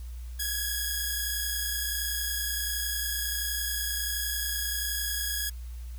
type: tone pair together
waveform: 5% pulse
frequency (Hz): 1647.3 / 1678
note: G#6 / G#6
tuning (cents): -15 / +17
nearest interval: unison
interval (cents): 32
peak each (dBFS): -21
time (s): 0.39-5.5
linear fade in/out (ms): 10
effects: added 60 Hz sine -36 dBFS peak until 5.98 s + white hiss -57 dBFS RMS until 5.98 s